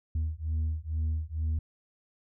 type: beating tone pair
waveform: sine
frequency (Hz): 77.78 / 79.98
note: D#2 / D#2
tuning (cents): 0 / +48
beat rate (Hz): 2.2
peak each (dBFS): -29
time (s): 0.15-1.59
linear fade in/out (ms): 5
effects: tanh soft clip ceiling -25 dBFS